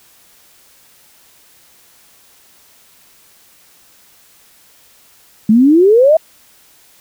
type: exponential sweep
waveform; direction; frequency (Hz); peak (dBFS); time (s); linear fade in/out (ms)
sine; up; 207.7 to 661; -5; 5.49-6.17; 5
effects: white hiss -48 dBFS RMS until 7 s